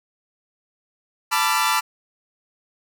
sawtooth chord, B half-diminished seventh, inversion third, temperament equal with one note detuned, 880 / 987.8 / 1174.7 / 1362.6 Hz, A5 / B5 / D6 / F6, 0 / 0 / 0 / -43 cents, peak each -20 dBFS, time 1.31-1.81 s, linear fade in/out 20 ms, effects none

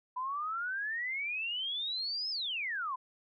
sine exponential two-way sweep, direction up then down, 987.8 to 5274 to 987.8 Hz, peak -33 dBFS, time 0.16-2.96 s, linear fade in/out 10 ms, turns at 2.3 s, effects none

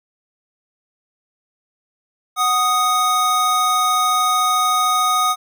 square tone pair together, 740 / 1244.5 Hz, F#5 / D#6, 0 / 0 cents, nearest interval major sixth, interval 900 cents, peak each -23 / -16 dBFS, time 2.36-5.36 s, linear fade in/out 50 ms, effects none

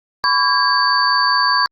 sine tone cluster, 1006 / 1131 / 1625 / 4570 Hz, B5 / C#6 / G#6 / D8, +32 / +34 / -38 / -48 cents, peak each -18 dBFS, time 0.24-1.66 s, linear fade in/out 0 ms, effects Opus 48 kbps

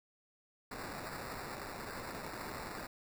white noise with sample-and-hold, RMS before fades -44 dBFS, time 0.71-2.87 s, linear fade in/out 5 ms, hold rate 3150 Hz, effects none

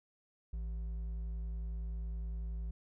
triangle tone with hard clipping, 55.6 Hz, A1, 19 cents sharp, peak -38 dBFS, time 0.53-2.71 s, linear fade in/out 5 ms, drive 8 dB, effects none

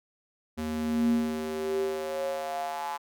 square tone with high-pass filter sweep, 77.78 Hz, D#2, in tune, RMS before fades -30 dBFS, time 0.57-2.98 s, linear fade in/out 20 ms, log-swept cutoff 160 to 920 Hz, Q 7, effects none

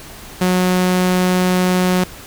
sawtooth tone, 182.5 Hz, F#3, 24 cents flat, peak -9 dBFS, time 0.41-2.04 s, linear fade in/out 5 ms, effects pink hiss -36 dBFS RMS until 2.26 s

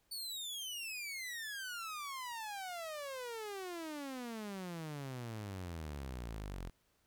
sawtooth exponential sweep, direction down, 4547 to 42.3 Hz, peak -38 dBFS, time 0.11-6.7 s, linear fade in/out 10 ms, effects pink hiss -75 dBFS RMS until 7.06 s

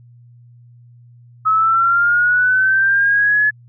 sine linear sweep, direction up, 1280 to 1714 Hz, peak -11 dBFS, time 1.45-3.51 s, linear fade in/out 20 ms, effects added 120 Hz sine -42 dBFS peak until 3.68 s

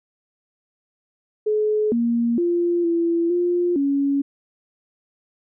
sine tone with pitch steps, 426.4 / 234.8 / 346.3 / 337.5 / 351.6 / 279.6 Hz, G#4 / A#3 / F4 / E4 / F4 / C#4, +46 / +13 / -15 / +41 / +12 / +15 cents, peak -17 dBFS, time 1.46-4.22 s, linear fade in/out 10 ms, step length 460 ms, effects none

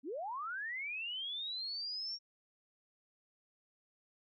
sine linear sweep, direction up, 233.2 to 5588 Hz, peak -38 dBFS, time 0.03-2.19 s, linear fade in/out 50 ms, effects none

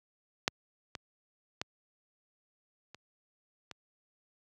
clicks, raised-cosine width 0.2 ms, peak -9 / -21 / -16 / -30 / -25 dBFS, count 5, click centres 0.479 / 0.952 / 1.615 / 2.946 / 3.713 s, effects high-pass 80 Hz 12 dB/octave

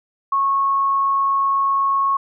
sine tone, 1098 Hz, C#6, 17 cents flat, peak -15 dBFS, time 0.32-2.17 s, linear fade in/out 5 ms, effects none

